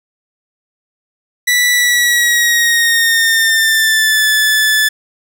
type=tone with pitch glide; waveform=sawtooth; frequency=1963 to 1738.8 Hz; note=B6 to A6; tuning=-11 to -21 cents; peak=-6 dBFS; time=1.47-4.89 s; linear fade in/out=10 ms; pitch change=-210 cents; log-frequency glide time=1.71-4.26 s; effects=none